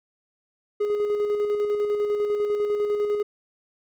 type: tone with tremolo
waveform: triangle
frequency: 415.3 Hz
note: G#4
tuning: in tune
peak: -18 dBFS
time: 0.8-3.23 s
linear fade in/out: 10 ms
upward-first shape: square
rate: 10 Hz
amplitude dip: 35%
effects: none